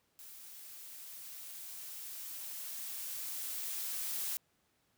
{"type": "noise with level ramp", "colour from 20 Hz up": "blue", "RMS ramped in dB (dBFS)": [-52, -37], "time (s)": [0.19, 4.37], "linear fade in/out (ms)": 0, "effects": ["pink hiss -75 dBFS RMS until 4.97 s", "high-pass 80 Hz 12 dB/octave"]}